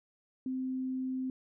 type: tone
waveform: sine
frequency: 259.3 Hz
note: C4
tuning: 15 cents flat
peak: -32 dBFS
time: 0.46-1.3 s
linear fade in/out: 2 ms
effects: none